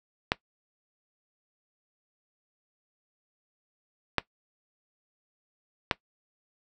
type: clicks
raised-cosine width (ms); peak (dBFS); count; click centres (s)
0.3; -6; 3; 0.319 / 4.183 / 5.912
effects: noise-tail reverb RT60 0.1 s tail -19 dB re dry